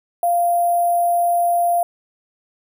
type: tone with sample-and-hold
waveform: sine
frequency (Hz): 694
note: F5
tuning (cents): -11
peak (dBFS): -14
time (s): 0.23-1.83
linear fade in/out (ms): 2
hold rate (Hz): 11025
effects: none